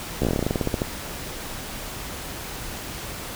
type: slowing click train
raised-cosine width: 2 ms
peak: -9 dBFS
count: 17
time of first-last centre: 0.22-0.819 s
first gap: 14 ms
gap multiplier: 1.12
effects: pink hiss -34 dBFS RMS until 3.35 s